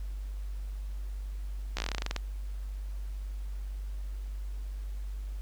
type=slowing click train; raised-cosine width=0.2 ms; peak=-15 dBFS; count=14; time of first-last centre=1.77-2.163 s; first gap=15 ms; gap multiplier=1.11; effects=added 49 Hz sine -34 dBFS peak until 5.41 s + pink hiss -59 dBFS RMS until 5.41 s